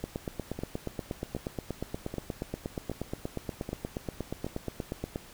two click trains, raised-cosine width 2 ms, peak -22 / -19 dBFS, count 6 / 44, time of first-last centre 0.59-4.466 / 0.04-5.159 s, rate 1.29 / 8.4 Hz, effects pink hiss -51 dBFS RMS until 5.33 s

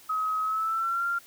sine tone with pitch glide, 1272 to 1387.1 Hz, D#6 to F6, +38 to -12 cents, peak -25 dBFS, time 0.09-1.19 s, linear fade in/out 10 ms, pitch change +150 cents, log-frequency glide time 0.42-1.06 s, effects white hiss -53 dBFS RMS until 1.26 s

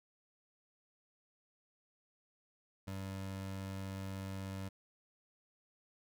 25% pulse tone, 96.4 Hz, G2, 28 cents flat, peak -37 dBFS, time 2.87-4.69 s, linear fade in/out 10 ms, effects none

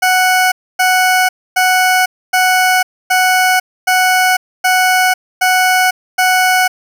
20% pulse tone bursts, 740 Hz, F#5, in tune, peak -4 dBFS, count 9, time 0.02-6.68 s, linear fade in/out 10 ms, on 500 ms, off 270 ms, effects none

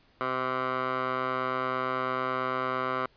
15% pulse tone with band-pass filter, 129 Hz, C3, 24 cents flat, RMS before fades -30 dBFS, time 0.21-3.06 s, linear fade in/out 0 ms, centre 1100 Hz, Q 2.1, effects pink hiss -63 dBFS RMS until 3.16 s + resampled to 11025 Hz

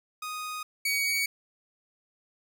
sawtooth tone pair in turn, 1244.5 / 2251 Hz, D#6 / C#7, 0 / +26 cents, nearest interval minor seventh, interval 1026 cents, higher second, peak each -30 / -22 dBFS, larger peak second, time 0.22-0.63 / 0.85-1.26 s, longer neither, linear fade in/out 5 ms, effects none

